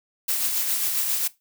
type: noise with tremolo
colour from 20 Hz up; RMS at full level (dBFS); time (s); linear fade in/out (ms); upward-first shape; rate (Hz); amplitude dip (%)
blue; -23; 0.28-1.28; 10; sine; 7.4; 35
effects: noise-tail reverb RT60 0.2 s tail -18 dB re dry